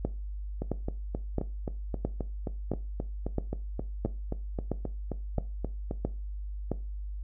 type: two click trains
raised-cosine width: 2 ms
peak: -19 / -15 dBFS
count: 21 / 11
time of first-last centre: 0.62-5.911 / 0.05-6.717 s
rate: 3.78 / 1.5 Hz
effects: noise-tail reverb RT60 0.3 s tail -17 dB re dry + added 50 Hz sine -34 dBFS peak until 7.23 s